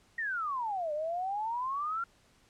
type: exponential two-way sweep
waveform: sine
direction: down then up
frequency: 1900 to 587.3 to 1397 Hz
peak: -31 dBFS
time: 0.18-2.04 s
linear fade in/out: 5 ms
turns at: 0.93 s
effects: pink hiss -65 dBFS RMS until 2.49 s + low-pass 9000 Hz 12 dB/octave